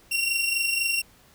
sawtooth tone pair together, 2738 / 2762 Hz, F7 / F7, -35 / -20 cents, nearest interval unison, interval 15 cents, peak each -21 / -25 dBFS, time 0.11-1.02 s, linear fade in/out 10 ms, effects pink hiss -56 dBFS RMS until 1.34 s

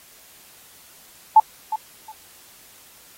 sine tone with echo, 871 Hz, A5, 18 cents flat, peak -6 dBFS, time 1.36-1.4 s, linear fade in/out 5 ms, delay 360 ms, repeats 2, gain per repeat -14 dB, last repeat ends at 2.12 s, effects white hiss -49 dBFS RMS until 3.17 s + AAC 48 kbps

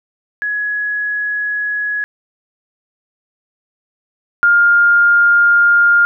sine tone pair in turn, 1680 / 1408.3 Hz, G#6 / F6, +19 / +14 cents, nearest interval minor third, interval 305 cents, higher first, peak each -16 / -7 dBFS, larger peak second, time 0.42-2.04 / 4.43-6.05 s, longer neither, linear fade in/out 0 ms, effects none

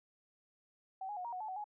sine tone with pitch steps, 763 / 830 / 726 / 942 / 734 / 865 / 751 / 836 Hz, G5 / G#5 / F#5 / A#5 / F#5 / A5 / F#5 / G#5, -47 / -1 / -33 / +18 / -14 / -30 / +26 / +11 cents, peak -39 dBFS, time 1.01-1.642 s, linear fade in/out 5 ms, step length 79 ms, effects none

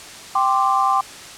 sine chord, G suspended fourth, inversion none, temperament just, 784 / 1045.3 / 1176 Hz, G5 / C6 / D6, 0 / -2 / +2 cents, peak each -19 / -19 / -19 dBFS, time 0.35-1.01 s, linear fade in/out 5 ms, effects white hiss -37 dBFS RMS until 1.37 s + low-pass 8000 Hz 12 dB/octave

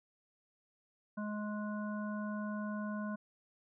harmonic tone, 210 Hz, G#3, 19 cents sharp, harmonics 1 / 3 / 5 / 7, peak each -37 / -46 / -47 / -48 dBFS, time 1.17-3.16 s, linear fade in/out 10 ms, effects none

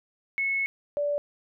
sine tone pair in turn, 2194 / 581.1 Hz, C#7 / D5, -18 / -18 cents, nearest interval octave + major seventh, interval 2300 cents, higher first, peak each -24 dBFS, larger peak neither, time 0.38-0.66 / 0.97-1.18 s, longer first, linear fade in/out 0 ms, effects none

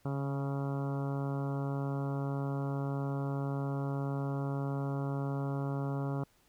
harmonic tone with a mistuned harmonic, 138.59 Hz, C#3, in tune, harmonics 1 / 2 / 3 / 4 / 5 / 6 / 7 / 8 / 9 / 10, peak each -33 / -39 / -43 / -45 / -47 / -49 / -50 / -51 / -52 / -53 dBFS, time 0.05-6.24 s, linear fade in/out 5 ms, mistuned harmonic 1, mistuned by +22 cents, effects pink hiss -68 dBFS RMS until 6.48 s

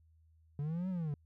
triangle linear two-way sweep, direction up then down, 140 to 190.9 to 140 Hz, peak -32 dBFS, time 0.59-1.14 s, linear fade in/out 2 ms, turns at 0.89 s, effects added 80 Hz sine -63 dBFS peak until 1.25 s

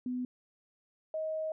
sine tone pair in turn, 250 / 630 Hz, B3 / D#5, +21 / +21 cents, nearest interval octave + major third, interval 1600 cents, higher second, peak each -32 / -32 dBFS, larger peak neither, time 0.06-0.25 / 1.14-1.52 s, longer second, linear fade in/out 2 ms, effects none

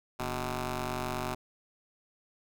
10% pulse ring-modulated tone, 130.81 Hz, C3, in tune, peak -21 dBFS, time 0.19-1.35 s, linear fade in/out 10 ms, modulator 499 Hz, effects none

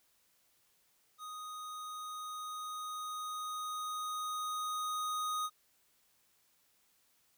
square tone with level ramp, 1244.5 Hz, D#6, in tune, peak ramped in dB -44 to -34 dBFS, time 1.18-5.5 s, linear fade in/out 50 ms, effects white hiss -72 dBFS RMS until 7.37 s

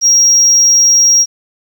sine tone, 5630 Hz, F8, 13 cents sharp, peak -3 dBFS, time 0.01-1.26 s, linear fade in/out 50 ms, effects tanh soft clip ceiling -3 dBFS + 7-bit

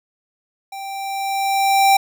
square tone with level ramp, 784 Hz, G5, in tune, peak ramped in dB -30 to -10 dBFS, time 0.72-1.97 s, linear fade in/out 5 ms, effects none

